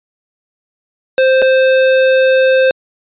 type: tone with dropouts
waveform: square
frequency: 523.3 Hz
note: C5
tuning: in tune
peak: -8 dBFS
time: 1.18-2.71 s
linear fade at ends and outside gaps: 1 ms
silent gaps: 1.419-1.423 s
effects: resampled to 8000 Hz